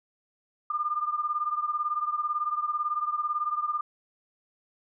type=beating tone pair; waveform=sine; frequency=1200 / 1218 Hz; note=D6 / D#6; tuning=+37 / -37 cents; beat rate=18 Hz; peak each=-28 / -31 dBFS; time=0.7-3.81 s; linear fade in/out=5 ms; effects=none